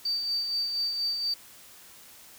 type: tone with tremolo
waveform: sine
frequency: 4623 Hz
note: D8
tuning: 28 cents flat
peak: -24 dBFS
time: 0.05-1.34 s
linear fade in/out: 5 ms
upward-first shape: sine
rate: 4.2 Hz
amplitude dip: 45%
effects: tanh soft clip ceiling -21 dBFS + white hiss -51 dBFS RMS until 2.38 s